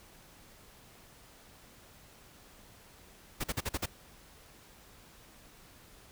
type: noise bursts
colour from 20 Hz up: pink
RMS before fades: -33 dBFS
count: 6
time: 3.4-3.86 s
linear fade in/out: 10 ms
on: 40 ms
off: 44 ms
effects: pink hiss -57 dBFS RMS until 6.11 s